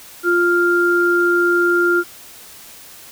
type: tone pair together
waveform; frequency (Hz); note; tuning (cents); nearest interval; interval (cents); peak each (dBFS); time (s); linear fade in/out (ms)
sine; 349.2 / 1396.9; F4 / F6; 0 / 0; 2 octaves; 2400; -15; 0.23-2.04; 50
effects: white hiss -40 dBFS RMS until 3.11 s